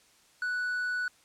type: tone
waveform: triangle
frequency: 1480 Hz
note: F#6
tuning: in tune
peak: -27 dBFS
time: 0.42-1.08 s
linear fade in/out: 2 ms
effects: white hiss -62 dBFS RMS until 1.24 s + low-pass 9000 Hz 12 dB/octave